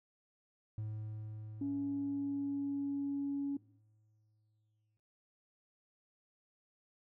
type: tone with exponential decay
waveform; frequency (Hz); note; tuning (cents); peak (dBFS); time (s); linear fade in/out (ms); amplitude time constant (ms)
triangle; 107.8; A2; -35; -35; 0.78-4.97; 0; 910
type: tone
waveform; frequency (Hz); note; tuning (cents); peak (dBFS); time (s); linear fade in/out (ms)
sine; 280.8; C#4; +22; -33; 1.61-3.57; 5
effects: noise-tail reverb RT60 0.5 s tail -19 dB re dry + tanh soft clip ceiling -29 dBFS